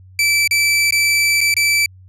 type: tone with dropouts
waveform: sawtooth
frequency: 2321 Hz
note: D7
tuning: 21 cents flat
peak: -9 dBFS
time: 0.19-1.86 s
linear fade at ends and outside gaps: 2 ms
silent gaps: 0.476-0.51 / 0.908-0.923 / 1.407-1.412 / 1.541-1.566 s
effects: added 93 Hz sine -40 dBFS peak until 2.08 s + low-pass 12000 Hz 12 dB/octave